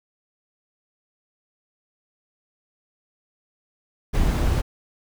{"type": "noise", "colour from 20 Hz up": "brown", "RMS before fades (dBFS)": -20, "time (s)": [4.13, 4.62], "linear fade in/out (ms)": 20, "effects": []}